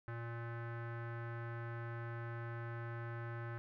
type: tone with low-pass filter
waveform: square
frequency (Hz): 117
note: A#2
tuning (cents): +7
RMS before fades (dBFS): -44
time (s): 0.08-3.58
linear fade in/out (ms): 0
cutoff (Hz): 1600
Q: 3.6
effects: none